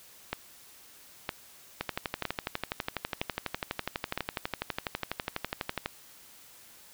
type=two click trains; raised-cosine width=0.3 ms; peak=-14 / -14 dBFS; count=5 / 50; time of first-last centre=0.33-4.176 / 1.81-5.86 s; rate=1.04 / 12.1 Hz; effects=white hiss -54 dBFS RMS until 6.93 s